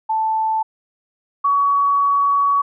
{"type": "tone pair in turn", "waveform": "sine", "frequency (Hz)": [880, 1127.8], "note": ["A5", "C#6"], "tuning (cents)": [0, 30], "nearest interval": "major third", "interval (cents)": 430, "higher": "second", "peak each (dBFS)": [-16, -13], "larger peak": "second", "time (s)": [[0.09, 0.63], [1.44, 2.62]], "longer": "second", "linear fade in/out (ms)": 10, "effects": []}